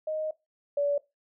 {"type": "tone pair in turn", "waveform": "sine", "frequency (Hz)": [622.3, 573.9], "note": ["D#5", "D5"], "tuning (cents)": [0, -40], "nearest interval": "minor second", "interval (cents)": 140, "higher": "first", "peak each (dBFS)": [-28, -23], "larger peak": "second", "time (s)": [[0.07, 0.31], [0.77, 0.98]], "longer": "first", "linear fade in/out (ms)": 5, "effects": ["noise-tail reverb RT60 0.2 s tail -19 dB re dry"]}